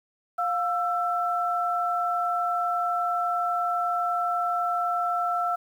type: tone pair together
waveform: sine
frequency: 706 / 1334.1 Hz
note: F5 / E6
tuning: +19 / +20 cents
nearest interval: major seventh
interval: 1101 cents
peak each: -26 dBFS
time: 0.38-5.56 s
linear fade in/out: 10 ms
effects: 9-bit